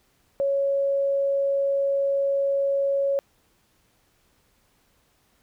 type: tone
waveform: sine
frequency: 554.4 Hz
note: C#5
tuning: in tune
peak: -20 dBFS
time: 0.4-3.19 s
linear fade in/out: 0 ms
effects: pink hiss -65 dBFS RMS until 5.42 s